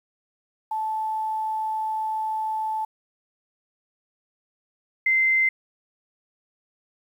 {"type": "tone pair in turn", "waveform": "sine", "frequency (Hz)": [873, 2076], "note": ["A5", "C7"], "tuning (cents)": [-14, -14], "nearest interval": "octave + minor third", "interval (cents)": 1500, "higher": "second", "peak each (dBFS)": [-24, -17], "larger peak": "second", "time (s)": [[0.71, 2.85], [5.06, 5.49]], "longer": "first", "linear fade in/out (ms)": 5, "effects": ["9-bit"]}